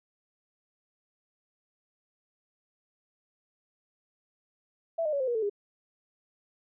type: tone with pitch steps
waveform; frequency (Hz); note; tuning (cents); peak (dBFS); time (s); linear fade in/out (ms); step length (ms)
sine; 662 / 610.6 / 563.1 / 519.4 / 479 / 441.8 / 407.5; E5 / D#5 / C#5 / C5 / A#4 / A4 / G#4; +7 / -33 / +27 / -13 / +47 / +7 / -33; -26; 4.98-5.498; 10; 74
effects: none